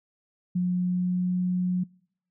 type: tone with pitch glide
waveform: sine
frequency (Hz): 179.7 to 181.05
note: F3 to F#3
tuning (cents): +50 to -37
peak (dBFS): -22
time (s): 0.55-1.84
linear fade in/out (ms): 10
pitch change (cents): +13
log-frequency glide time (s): 0.67-1.38
effects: noise-tail reverb RT60 0.7 s tail -26 dB re dry